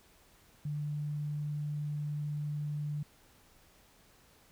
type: tone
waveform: sine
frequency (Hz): 148.1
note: D3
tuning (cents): +15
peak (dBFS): -33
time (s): 0.65-3.03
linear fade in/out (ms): 5
effects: pink hiss -63 dBFS RMS until 4.51 s